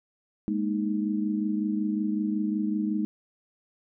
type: chord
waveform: sine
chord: Ab suspended second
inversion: none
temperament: equal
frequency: 207.7 / 233.1 / 311.1 Hz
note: Ab3 / Bb3 / Eb4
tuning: 0 / 0 / 0 cents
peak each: -27 / -33 / -29 dBFS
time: 0.48-3.05 s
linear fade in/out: 0 ms
effects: none